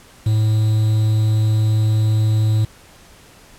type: tone with quantisation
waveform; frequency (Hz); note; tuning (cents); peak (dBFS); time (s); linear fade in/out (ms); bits
triangle; 108.6; A2; -22; -11; 0.26-2.65; 5; 6
effects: pink hiss -46 dBFS RMS until 3.58 s + low-pass 12000 Hz 12 dB/octave